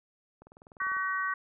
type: click train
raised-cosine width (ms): 1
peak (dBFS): -37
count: 12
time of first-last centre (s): 0.42-0.967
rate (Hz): 20.1
type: harmonic tone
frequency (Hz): 378.8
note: F#4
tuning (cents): +41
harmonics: 3 / 4 / 5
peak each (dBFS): -32 / -33 / -34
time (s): 0.8-1.34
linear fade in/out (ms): 5
effects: none